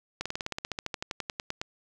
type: slowing click train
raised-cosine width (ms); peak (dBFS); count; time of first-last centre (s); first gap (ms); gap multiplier
0.2; -15; 20; 0.21-1.615; 46; 1.05
effects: none